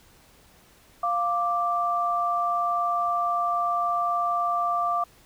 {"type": "tone pair together", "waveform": "sine", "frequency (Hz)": [698.5, 1174.7], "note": ["F5", "D6"], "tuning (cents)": [0, 0], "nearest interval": "major sixth", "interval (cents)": 900, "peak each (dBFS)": [-26, -24], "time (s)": [1.03, 5.04], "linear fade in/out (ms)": 5, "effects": ["pink hiss -56 dBFS RMS until 5.25 s"]}